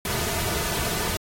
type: noise with comb filter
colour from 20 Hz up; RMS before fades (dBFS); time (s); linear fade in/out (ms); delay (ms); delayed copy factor
pink; -27; 0.05-1.17; 2; 3.7; -0.6
effects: AAC 48 kbps